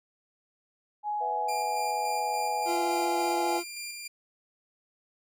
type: tone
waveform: sine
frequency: 837 Hz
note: G#5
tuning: 13 cents sharp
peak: -28 dBFS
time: 1.03-3.61 s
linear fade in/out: 50 ms
type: chord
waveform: sine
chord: B suspended fourth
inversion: none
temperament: equal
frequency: 493.9 / 659.3 / 740 Hz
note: B4 / E5 / F#5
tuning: 0 / 0 / 0 cents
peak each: -37 dBFS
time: 1.2-3.6 s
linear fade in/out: 20 ms
type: tone with tremolo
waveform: 15% pulse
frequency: 2390 Hz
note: D7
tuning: 30 cents sharp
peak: -29 dBFS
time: 1.48-4.08 s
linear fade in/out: 10 ms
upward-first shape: square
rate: 3.5 Hz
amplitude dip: 30%
type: tone with vibrato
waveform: 40% pulse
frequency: 345.6 Hz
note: F4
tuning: 18 cents flat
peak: -29 dBFS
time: 2.65-3.64 s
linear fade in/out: 50 ms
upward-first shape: square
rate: 15 Hz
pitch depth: 8 cents each way
effects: none